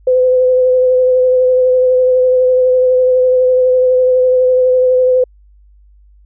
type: tone with vibrato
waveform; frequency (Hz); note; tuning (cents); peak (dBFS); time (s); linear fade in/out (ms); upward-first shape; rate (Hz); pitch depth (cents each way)
sine; 508; B4; +49; -7; 0.07-5.24; 5; sine; 12; 17
effects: added 50 Hz sine -42 dBFS peak until 6.25 s